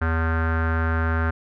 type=tone with low-pass filter; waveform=square; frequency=81.5 Hz; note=E2; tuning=19 cents flat; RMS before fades=-22 dBFS; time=0.01-1.31 s; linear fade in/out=10 ms; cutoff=1500 Hz; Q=6.1; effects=none